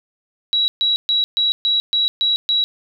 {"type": "tone bursts", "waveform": "sine", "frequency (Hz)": 3889, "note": "B7", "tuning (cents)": -27, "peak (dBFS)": -14, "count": 8, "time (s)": [0.53, 2.64], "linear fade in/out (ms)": 0, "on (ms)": 150, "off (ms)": 130, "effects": []}